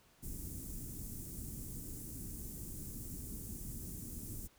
pink band-stop noise, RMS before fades -45 dBFS, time 0.22-4.48 s, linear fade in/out 20 ms, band 310 to 7500 Hz, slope 24 dB/octave, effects pink hiss -67 dBFS RMS until 4.58 s

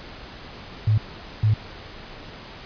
sine tone bursts at uneven times, 107.3 Hz, A2, 43 cents flat, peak -15 dBFS, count 2, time 0.87-0.98 / 1.43-1.54 s, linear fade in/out 5 ms, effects pink hiss -40 dBFS RMS until 2.65 s + resampled to 11025 Hz

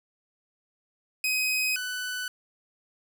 sawtooth tone pair in turn, 2520 / 1495.5 Hz, D#7 / F#6, +21 / +18 cents, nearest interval major sixth, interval 903 cents, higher first, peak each -21 / -27 dBFS, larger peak first, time 1.24-1.76 / 1.76-2.28 s, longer neither, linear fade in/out 2 ms, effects 9-bit

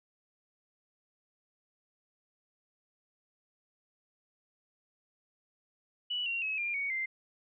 sine tone with pitch steps, 2951 / 2753 / 2569 / 2397 / 2236 / 2087 Hz, F#7 / F7 / E7 / D7 / C#7 / C7, -5 / -25 / -45 / +35 / +14 / -5 cents, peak -31 dBFS, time 6.1-7.06 s, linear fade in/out 10 ms, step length 160 ms, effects none

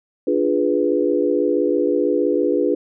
sine chord, D diminished seventh, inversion none, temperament equal, 293.7 / 349.2 / 415.3 / 493.9 Hz, D4 / F4 / Ab4 / Cb5, 0 / 0 / 0 / 0 cents, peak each -21 dBFS, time 0.27-2.75 s, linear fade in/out 5 ms, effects none

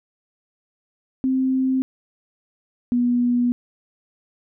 sine tone pair in turn, 261.6 / 243.3 Hz, C4 / B3, 0 / -26 cents, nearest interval minor second, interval 126 cents, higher first, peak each -17 / -16 dBFS, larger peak second, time 1.24-1.82 / 2.92-3.52 s, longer second, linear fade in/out 0 ms, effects none

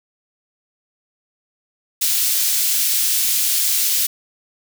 white high-pass noise, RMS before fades -18 dBFS, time 2.01-4.07 s, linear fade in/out 10 ms, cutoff 3300 Hz, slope 12 dB/octave, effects none

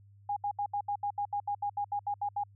sine tone bursts, 817 Hz, G#5, 29 cents flat, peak -29 dBFS, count 15, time 0.29-2.437 s, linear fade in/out 5 ms, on 75 ms, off 73 ms, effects added 100 Hz sine -55 dBFS peak until 2.55 s

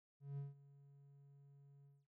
triangle tone with ADSR envelope, 140.5 Hz, C#3, 24 cents sharp, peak -40 dBFS, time 0.2-2.07 s, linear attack 180 ms, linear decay 160 ms, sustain -20 dB, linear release 220 ms, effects none

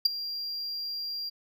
triangle tone with ADSR envelope, 4764 Hz, D8, 24 cents sharp, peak -14 dBFS, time 0.05-1.3 s, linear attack 8 ms, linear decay 12 ms, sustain -17 dB, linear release 17 ms, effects none

